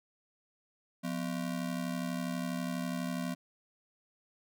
square ring-modulated tone, 213.8 Hz, A3, 49 cents flat, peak -31 dBFS, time 1.03-3.35 s, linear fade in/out 20 ms, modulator 36.1 Hz, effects none

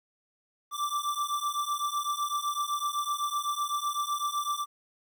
square beating tone pair, 1168 / 1175.9 Hz, D6 / D6, -10 / +2 cents, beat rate 7.9 Hz, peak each -33 / -32 dBFS, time 0.71-4.66 s, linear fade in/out 50 ms, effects 11-bit

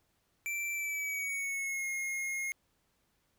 square tone with pitch glide, 2342 to 2148 Hz, D7 to C7, -5 to +45 cents, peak -34 dBFS, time 0.46-2.52 s, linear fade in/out 0 ms, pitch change -150 cents, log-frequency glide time 0.72-1.88 s, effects pink hiss -75 dBFS RMS until 3.38 s

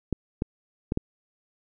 clicks, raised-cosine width 3 ms, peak -12 dBFS, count 4, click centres 0.127 / 0.421 / 0.921 / 0.974 s, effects none

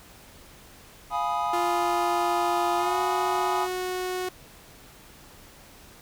triangle chord, F half-diminished seventh, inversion none, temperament equal with one note detuned, 698.5 / 833 / 987.8 / 1244.5 Hz, F5 / Ab5 / Cb6 / Eb6, 0 / +5 / 0 / 0 cents, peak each -29 / -27 / -29 / -28 dBFS, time 1.1-3.68 s, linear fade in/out 50 ms
sawtooth tone with pitch glide, 349.2 to 366.8 Hz, F4 to F#4, 0 to -15 cents, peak -24 dBFS, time 1.53-4.29 s, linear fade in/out 5 ms, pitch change +85 cents, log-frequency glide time 2.77-2.97 s
effects pink hiss -50 dBFS RMS until 6.01 s

